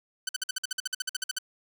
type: tone bursts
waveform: 10% pulse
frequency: 1513 Hz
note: F#6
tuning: 38 cents sharp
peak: -19 dBFS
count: 16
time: 0.27-1.386 s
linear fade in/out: 5 ms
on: 21 ms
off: 52 ms
effects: none